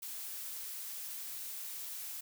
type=noise; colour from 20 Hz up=blue; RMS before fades=-43 dBFS; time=0.02-2.21 s; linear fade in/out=10 ms; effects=none